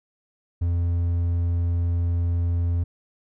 triangle tone, 86 Hz, F2, 26 cents flat, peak -18 dBFS, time 0.61-2.84 s, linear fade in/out 10 ms, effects none

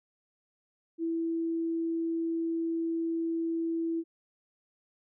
sine tone, 330.3 Hz, E4, 4 cents sharp, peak -28 dBFS, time 0.98-4.04 s, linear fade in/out 50 ms, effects none

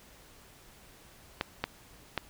clicks, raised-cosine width 0.3 ms, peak -13 dBFS, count 3, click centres 1.411 / 1.64 / 2.177 s, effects pink hiss -56 dBFS RMS until 2.29 s

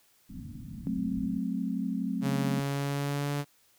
white low-pass noise, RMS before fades -42 dBFS, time 0.29-1.39 s, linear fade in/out 10 ms, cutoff 280 Hz, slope 96 dB/octave
sine chord, F# diminished, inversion none, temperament equal with one note detuned, 185 / 217.3 / 261.6 Hz, F#3 / A3 / C4, 0 / -21 / 0 cents, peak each -33 dBFS, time 0.87-2.6 s, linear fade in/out 0 ms
sawtooth tone with pitch glide, 138.59 to 143.81 Hz, C#3 to D3, 0 to -36 cents, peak -25 dBFS, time 2.21-3.45 s, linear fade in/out 50 ms, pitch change +64 cents, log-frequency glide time 2.48-3.34 s
effects white hiss -65 dBFS RMS until 3.78 s

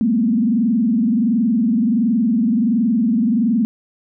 sine tone with frequency modulation, 228.4 Hz, A#3, 35 cents flat, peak -13 dBFS, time 0.01-3.65 s, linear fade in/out 0 ms, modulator 21.4 Hz, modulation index 1.2, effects none

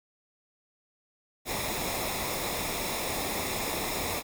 pink noise with comb filter, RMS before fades -32 dBFS, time 1.45-4.23 s, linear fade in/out 50 ms, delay 0.66 ms, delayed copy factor -0.6, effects none

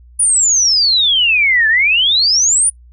sine exponential two-way sweep, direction down then up, 9760 to 1716 to 9760 Hz, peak -9 dBFS, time 0.19-2.7 s, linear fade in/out 10 ms, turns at 1.68 s, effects noise-tail reverb RT60 0.1 s tail -23 dB re dry + added 60 Hz sine -39 dBFS peak until 2.92 s

